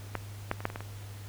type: clicks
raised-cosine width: 0.5 ms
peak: -16 / -13 / -25 / -13 / -25 / -21 / -25 dBFS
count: 7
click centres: 0.153 / 0.514 / 0.605 / 0.654 / 0.701 / 0.759 / 0.806 s
effects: added 101 Hz sine -41 dBFS peak until 1.28 s + pink hiss -51 dBFS RMS until 1.28 s